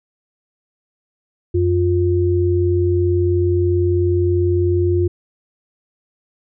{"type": "tone pair together", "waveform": "sine", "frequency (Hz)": [90.7, 352.3], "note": ["F#2", "F4"], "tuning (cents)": [-34, 15], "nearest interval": "octave + major seventh", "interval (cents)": 2349, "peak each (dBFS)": -16, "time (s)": [1.54, 5.08], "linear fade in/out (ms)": 10, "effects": []}